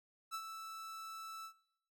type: tone with ADSR envelope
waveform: 45% pulse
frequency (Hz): 1318.5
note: E6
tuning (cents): 0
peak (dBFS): -38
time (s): 0.31-1.53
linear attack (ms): 34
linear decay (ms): 66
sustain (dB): -8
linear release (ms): 84
effects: noise-tail reverb RT60 0.7 s tail -19 dB re dry